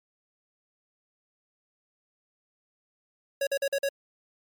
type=tone bursts; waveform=square; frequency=554.4 Hz; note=C#5; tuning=in tune; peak=-25 dBFS; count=5; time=3.41-3.89 s; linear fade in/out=5 ms; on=60 ms; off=45 ms; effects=MP3 96 kbps